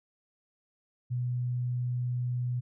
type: tone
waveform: sine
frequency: 123.47 Hz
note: B2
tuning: in tune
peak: -28 dBFS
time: 1.1-2.61 s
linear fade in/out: 20 ms
effects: none